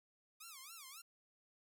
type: tone with vibrato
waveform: 5% pulse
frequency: 1196 Hz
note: D6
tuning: 31 cents sharp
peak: -40 dBFS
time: 0.4-1.02 s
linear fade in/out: 10 ms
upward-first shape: sine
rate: 3.7 Hz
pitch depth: 240 cents each way
effects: none